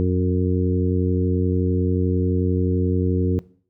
harmonic tone with a mistuned harmonic, 91.4 Hz, F#2, 21 cents flat, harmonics 1 / 2 / 3 / 4 / 5, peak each -20 / -23 / -25 / -26 / -27 dBFS, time 0-3.39 s, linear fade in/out 0 ms, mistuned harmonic 1, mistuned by -38 cents, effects noise-tail reverb RT60 0.5 s tail -20 dB re dry

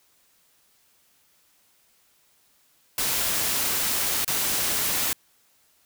white noise with dropouts, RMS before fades -25 dBFS, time 2.98-5.13 s, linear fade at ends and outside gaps 1 ms, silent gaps 4.246-4.278 s, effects white hiss -63 dBFS RMS until 5.85 s

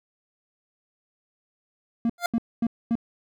triangle tone bursts, 231.7 Hz, A#3, 10 cents flat, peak -18 dBFS, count 4, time 2.05-2.954 s, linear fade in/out 2 ms, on 46 ms, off 240 ms
25% pulse tone with exponential growth, 698.5 Hz, F5, in tune, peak -14 dBFS, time 2.18-2.26 s, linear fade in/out 2 ms, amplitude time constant 17 ms
effects none

